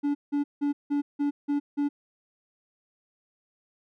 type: tone bursts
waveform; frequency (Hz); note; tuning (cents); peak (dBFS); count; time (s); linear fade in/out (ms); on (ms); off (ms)
triangle; 287.7; D4; -36; -21; 7; 0.03-1.89; 20; 120; 170
effects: none